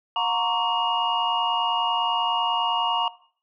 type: tone cluster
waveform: sine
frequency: 719 / 927 / 1063 / 1133 / 2852 Hz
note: F#5 / A#5 / C6 / C#6 / F7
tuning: -50 / -10 / +27 / +37 / +36 cents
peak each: -30 / -25 / -32 / -28 / -27 dBFS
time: 0.16-3.08 s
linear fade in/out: 2 ms
effects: noise-tail reverb RT60 0.5 s tail -18 dB re dry + tanh soft clip ceiling -10 dBFS